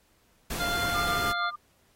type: noise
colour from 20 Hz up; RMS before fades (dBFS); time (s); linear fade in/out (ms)
pink; -34; 0.5-1.32; 5
type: harmonic tone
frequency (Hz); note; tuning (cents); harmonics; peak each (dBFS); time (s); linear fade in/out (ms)
698.5; F5; 0; 1 / 2 / 3 / 5 / 6; -34 / -29 / -41 / -37 / -40; 0.59-1.51; 20
type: tone with tremolo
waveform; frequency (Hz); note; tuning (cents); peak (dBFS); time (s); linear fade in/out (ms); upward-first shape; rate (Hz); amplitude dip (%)
sine; 1200; D6; +37; -27; 0.94-1.56; 10; triangle; 6.5; 80
effects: pink hiss -66 dBFS RMS until 1.95 s + AAC 48 kbps